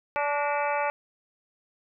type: harmonic tone with a mistuned harmonic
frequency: 289.8 Hz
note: D4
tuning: 23 cents flat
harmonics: 2 / 3 / 4 / 5 / 6 / 7 / 8 / 9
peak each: -29 / -28 / -34 / -34 / -40 / -39 / -36 / -39 dBFS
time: 0.16-0.9 s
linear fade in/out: 0 ms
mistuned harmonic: 6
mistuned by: +90 cents
effects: none